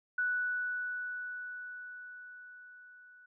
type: tone with level ramp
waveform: sine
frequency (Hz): 1480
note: F#6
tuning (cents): 0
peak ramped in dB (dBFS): -28 to -55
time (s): 0.18-3.26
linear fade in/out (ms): 5
effects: none